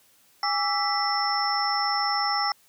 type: tone cluster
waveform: sine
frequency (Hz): 816 / 1160 / 1326 / 1979 / 5350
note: G#5 / D6 / E6 / B6 / E8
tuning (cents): -31 / -22 / +10 / +3 / +25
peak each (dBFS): -27 / -31 / -30 / -32 / -27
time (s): 0.43-2.52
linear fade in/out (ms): 2
effects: white hiss -60 dBFS RMS until 2.68 s + high-pass 60 Hz 12 dB/octave